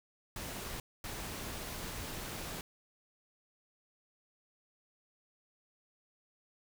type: noise bursts at uneven times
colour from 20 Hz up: pink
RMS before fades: -42 dBFS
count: 2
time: 0.36-0.8 / 1.04-2.61 s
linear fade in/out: 2 ms
effects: none